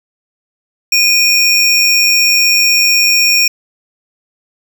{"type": "tone pair together", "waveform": "square", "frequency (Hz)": [2465, 5534], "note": ["D#7", "F8"], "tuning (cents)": [-17, -17], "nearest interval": "octave + major second", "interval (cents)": 1400, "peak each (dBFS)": -11, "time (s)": [0.92, 3.48], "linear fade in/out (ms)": 5, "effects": []}